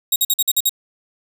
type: tone bursts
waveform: 10% pulse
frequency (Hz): 3788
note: A#7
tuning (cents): +27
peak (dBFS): -6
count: 7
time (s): 0.12-0.694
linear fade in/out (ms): 5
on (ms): 40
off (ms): 49
effects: 8-bit